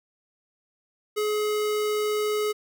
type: tone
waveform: square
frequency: 422.8 Hz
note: G#4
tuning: 31 cents sharp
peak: -24 dBFS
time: 1.16-2.53 s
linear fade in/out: 20 ms
effects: none